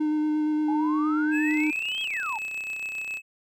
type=tone with vibrato; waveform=triangle; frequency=304.8 Hz; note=D#4; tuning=36 cents flat; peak=-20 dBFS; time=0-1.71 s; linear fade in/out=10 ms; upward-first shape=square; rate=8.6 Hz; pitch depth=9 cents each way
type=exponential two-way sweep; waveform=sine; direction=up then down; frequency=822 to 3322 to 822 Hz; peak=-29 dBFS; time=0.68-2.38 s; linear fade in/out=5 ms; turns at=2.02 s
type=tone with tremolo; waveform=triangle; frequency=2592 Hz; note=E7; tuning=30 cents flat; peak=-27 dBFS; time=1.31-3.22 s; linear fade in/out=50 ms; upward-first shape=triangle; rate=7.3 Hz; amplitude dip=35%
type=click train; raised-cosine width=0.2 ms; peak=-27 dBFS; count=54; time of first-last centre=1.51-3.171 s; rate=31.9 Hz
effects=none